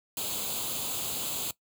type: noise with comb filter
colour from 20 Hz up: white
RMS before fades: -33 dBFS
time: 0.17-1.51 s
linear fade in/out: 2 ms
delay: 0.27 ms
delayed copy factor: +0.75
effects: noise-tail reverb RT60 0.1 s tail -19 dB re dry + high-pass 60 Hz 12 dB/octave